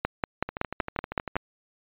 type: two click trains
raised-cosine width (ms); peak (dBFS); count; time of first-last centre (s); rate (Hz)
0.5; -17 / -9; 12 / 8; 0.49-1.356 / 0.05-1.366; 12.7 / 5.32
effects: resampled to 8000 Hz